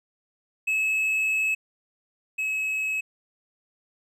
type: tone pair in turn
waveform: triangle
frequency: 2586 / 2571 Hz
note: E7 / E7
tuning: -34 / -44 cents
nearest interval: unison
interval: 10 cents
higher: first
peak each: -20 / -23 dBFS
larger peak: first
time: 0.67-1.55 / 2.38-3.01 s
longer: first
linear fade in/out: 10 ms
effects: none